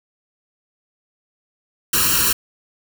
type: noise with comb filter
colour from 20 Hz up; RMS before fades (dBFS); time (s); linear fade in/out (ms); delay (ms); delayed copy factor
white; -17; 1.93-2.33; 5; 0.71; +1
effects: none